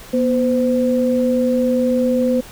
sine tone pair together, 242.5 / 512.4 Hz, B3 / C5, -31 / -36 cents, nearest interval octave + minor second, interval 1295 cents, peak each -16 / -17 dBFS, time 0.13-2.41 s, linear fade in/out 10 ms, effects pink hiss -39 dBFS RMS until 2.51 s

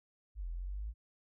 sine exponential two-way sweep, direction down then up, 56 to 41.11 to 56 Hz, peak -37 dBFS, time 0.35-0.94 s, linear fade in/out 50 ms, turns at 0.48 s, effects none

